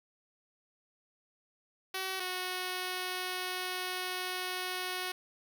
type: tone pair in turn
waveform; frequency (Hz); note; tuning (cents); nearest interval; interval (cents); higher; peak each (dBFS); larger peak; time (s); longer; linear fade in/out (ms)
5% pulse; 378.3 / 366.9; F#4 / F#4; +38 / -15; minor second; 53; first; -23; neither; 1.94-2.2 / 2.2-5.12; second; 5
effects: none